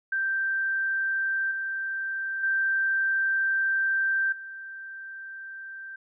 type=tone with level steps; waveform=sine; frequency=1568 Hz; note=G6; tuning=in tune; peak=-24 / -28 / -22 / -37 dBFS; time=0.12-5.96 s; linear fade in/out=5 ms; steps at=1.51 / 2.43 / 4.32 s; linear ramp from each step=5 ms; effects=none